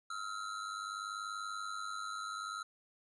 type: ring-modulated tone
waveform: square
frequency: 1332 Hz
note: E6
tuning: 18 cents sharp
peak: -37 dBFS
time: 0.1-2.63 s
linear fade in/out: 5 ms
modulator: 50.3 Hz
effects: resampled to 22050 Hz